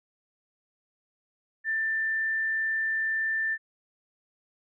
sine tone, 1779 Hz, A6, 19 cents sharp, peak -25 dBFS, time 1.64-3.58 s, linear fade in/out 50 ms, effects none

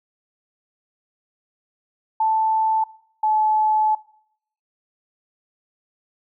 sine tone pair in turn, 880 / 861.9 Hz, A5 / A5, 0 / -36 cents, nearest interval unison, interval 36 cents, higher first, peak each -16 dBFS, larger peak neither, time 2.2-2.84 / 3.23-3.95 s, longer second, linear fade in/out 5 ms, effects noise-tail reverb RT60 0.7 s tail -22 dB re dry

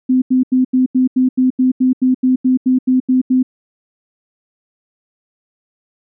sine tone bursts, 256.4 Hz, C4, 35 cents flat, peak -9 dBFS, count 16, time 0.09-3.43 s, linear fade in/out 10 ms, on 130 ms, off 84 ms, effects none

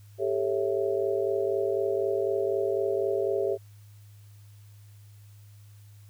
sine chord, A dominant seventh, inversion third, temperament just, 396 / 440 / 550 / 660 Hz, G4 / A4 / C#5 / E5, +18 / 0 / -14 / +2 cents, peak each -27 / -31 / -31 / -33 dBFS, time 0.18-3.58 s, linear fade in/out 50 ms, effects added 103 Hz sine -48 dBFS peak until 6.09 s + white hiss -63 dBFS RMS until 6.09 s

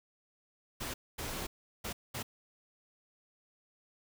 pink noise bursts at uneven times, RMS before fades -39 dBFS, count 4, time 0.8-0.94 / 1.18-1.47 / 1.84-1.93 / 2.14-2.23 s, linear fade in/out 10 ms, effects none

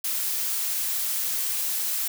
blue noise, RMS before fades -27 dBFS, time 0.04-2.08 s, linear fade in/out 5 ms, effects none

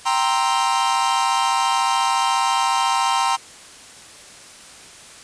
45% pulse chord, C dominant seventh, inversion second, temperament equal, 784 / 932.3 / 1046.5 / 1318.5 Hz, G5 / Bb5 / C6 / E6, 0 / 0 / 0 / 0 cents, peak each -23 / -21 / -22 / -27 dBFS, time 0.05-3.37 s, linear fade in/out 20 ms, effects white hiss -42 dBFS RMS until 5.23 s + resampled to 22050 Hz

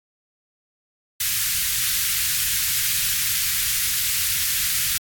white band-stop noise, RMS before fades -22 dBFS, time 1.2-4.98 s, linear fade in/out 5 ms, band 140 to 1600 Hz, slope 24 dB/octave, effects AAC 64 kbps

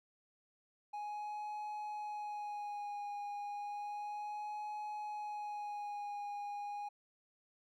triangle tone with vibrato, 830.6 Hz, G#5, in tune, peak -38 dBFS, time 0.93-6.89 s, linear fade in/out 10 ms, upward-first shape sine, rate 0.32 Hz, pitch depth 24 cents each way, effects none

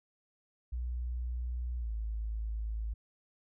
sine tone with pitch glide, 60.7 to 54.39 Hz, B1 to A1, -29 to -19 cents, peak -33 dBFS, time 0.72-2.94 s, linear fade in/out 10 ms, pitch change -190 cents, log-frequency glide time 1.78-1.91 s, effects none

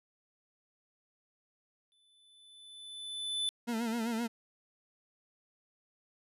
square tone with exponential growth, 3505 Hz, A7, 7 cents flat, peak -30 dBFS, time 1.92-3.49 s, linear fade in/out 0 ms, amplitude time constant 340 ms
40% pulse tone with vibrato, 229.8 Hz, A#3, 25 cents flat, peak -31 dBFS, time 3.67-4.28 s, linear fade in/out 20 ms, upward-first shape sine, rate 7.7 Hz, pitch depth 75 cents each way
effects resampled to 32000 Hz

